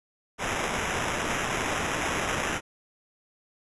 violet noise with sample-and-hold, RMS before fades -29 dBFS, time 0.38-2.61 s, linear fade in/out 50 ms, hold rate 4410 Hz, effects resampled to 24000 Hz

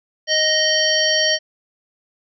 harmonic tone with a mistuned harmonic, 622.3 Hz, D#5, in tune, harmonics 1 / 3 / 5 / 7 / 9, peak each -21 / -21 / -21 / -21 / -21 dBFS, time 0.27-1.39 s, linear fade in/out 50 ms, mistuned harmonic 7, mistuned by +60 cents, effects none

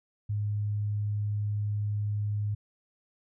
sine tone, 104 Hz, G#2, 3 cents sharp, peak -27 dBFS, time 0.29-2.55 s, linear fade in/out 10 ms, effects none

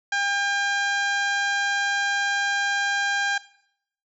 harmonic tone, 802 Hz, G5, 39 cents sharp, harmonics 1 / 2 / 3 / 4 / 5 / 6 / 7 / 8 / 9, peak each -29 / -23 / -34 / -34 / -37 / -40 / -40 / -42 / -41 dBFS, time 0.12-3.38 s, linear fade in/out 5 ms, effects noise-tail reverb RT60 0.7 s tail -18 dB re dry

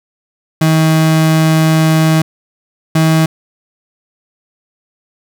35% pulse tone pair in turn, 159 / 159.87 Hz, D#3 / D#3, +38 / +47 cents, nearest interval unison, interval 9 cents, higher second, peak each -6 dBFS, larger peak neither, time 0.61-2.22 / 2.95-3.26 s, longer first, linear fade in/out 5 ms, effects none

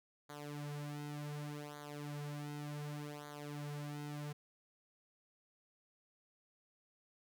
sawtooth tone with flanger, 147 Hz, D3, 2 cents sharp, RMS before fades -45 dBFS, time 0.29-4.33 s, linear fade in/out 10 ms, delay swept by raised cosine 0.37 to 5.07 ms, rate 0.67 Hz, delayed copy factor -0.85, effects none

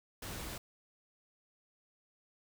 pink noise, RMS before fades -43 dBFS, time 0.22-0.58 s, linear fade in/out 5 ms, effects none

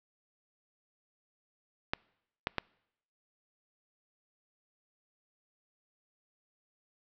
clicks, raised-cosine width 0.3 ms, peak -13 dBFS, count 3, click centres 1.935 / 2.471 / 2.583 s, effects noise-tail reverb RT60 0.8 s tail -26 dB re dry + low-pass 5000 Hz 12 dB/octave

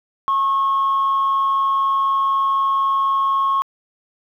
sine tone with amplitude modulation, 1089 Hz, C#6, 31 cents flat, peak -12 dBFS, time 0.28-3.62 s, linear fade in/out 0 ms, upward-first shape sine, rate 196 Hz, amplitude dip 35%, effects tanh soft clip ceiling -12 dBFS + 9-bit

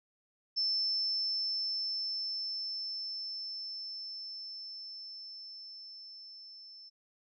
sine tone with level ramp, 5300 Hz, E8, 9 cents sharp, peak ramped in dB -28 to -49 dBFS, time 0.56-6.9 s, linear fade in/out 20 ms, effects none

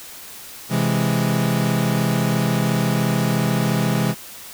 40% pulse chord, C augmented, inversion none, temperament equal, 130.81 / 164.81 / 207.7 Hz, C3 / E3 / G#3, 0 / 0 / 0 cents, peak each -21 dBFS, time 0.69-4.15 s, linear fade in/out 50 ms, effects white hiss -38 dBFS RMS until 4.53 s

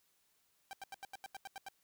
sawtooth tone bursts, 784 Hz, G5, in tune, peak -40 dBFS, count 10, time 0.71-1.685 s, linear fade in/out 0 ms, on 21 ms, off 85 ms, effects white hiss -75 dBFS RMS until 1.83 s

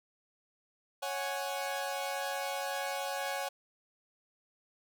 sawtooth chord, C# suspended fourth, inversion none, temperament equal, 554.4 / 740 / 830.6 Hz, C#5 / F#5 / G#5, 0 / 0 / 0 cents, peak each -34 / -35 / -35 dBFS, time 1.02-3.49 s, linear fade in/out 10 ms, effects none

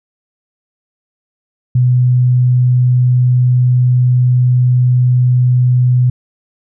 sine tone, 125 Hz, B2, 21 cents sharp, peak -7 dBFS, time 1.75-6.1 s, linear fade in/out 5 ms, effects none

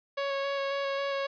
sawtooth tone with vibrato, 554.4 Hz, C#5, in tune, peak -25 dBFS, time 0.17-1.27 s, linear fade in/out 10 ms, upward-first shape square, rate 3.7 Hz, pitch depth 10 cents each way, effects resampled to 11025 Hz

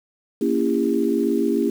sine chord, A# diminished seventh, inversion none, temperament just, 233.1 / 279.7 / 335.6 / 402.8 Hz, A#3 / C#4 / E4 / G4, 0 / +16 / +31 / +47 cents, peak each -23 dBFS, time 0.41-1.7 s, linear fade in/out 5 ms, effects 7-bit

